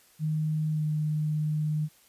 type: tone with pitch glide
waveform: sine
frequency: 155 to 152.78 Hz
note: D#3 to D#3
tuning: -6 to -31 cents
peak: -25 dBFS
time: 0.19-1.89 s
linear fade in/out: 50 ms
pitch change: -25 cents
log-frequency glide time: 0.72-0.84 s
effects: white hiss -60 dBFS RMS until 2.08 s + resampled to 32000 Hz